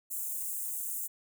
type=high-pass noise; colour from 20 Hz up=white; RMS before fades=-36 dBFS; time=0.1-1.08 s; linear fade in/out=20 ms; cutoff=7200 Hz; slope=48 dB/octave; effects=none